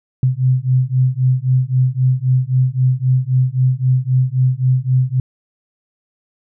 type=beating tone pair; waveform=sine; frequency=126.8 / 130.6 Hz; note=B2 / C3; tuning=+46 / -3 cents; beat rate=3.8 Hz; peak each=-15 dBFS; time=0.23-5.2 s; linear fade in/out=2 ms; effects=none